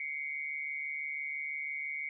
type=tone pair together; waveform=sine; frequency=2093 / 2239 Hz; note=C7 / C#7; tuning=0 / +17 cents; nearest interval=minor second; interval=117 cents; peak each=-39 / -37 dBFS; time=0-2.09 s; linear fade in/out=2 ms; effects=none